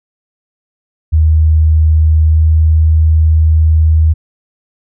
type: tone with pitch glide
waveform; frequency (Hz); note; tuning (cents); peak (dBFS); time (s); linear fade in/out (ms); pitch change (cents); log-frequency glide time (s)
sine; 78.5 to 79.09; D#2 to D#2; +16 to +29; -5; 1.12-4.14; 20; +13; 2.29-2.41
effects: none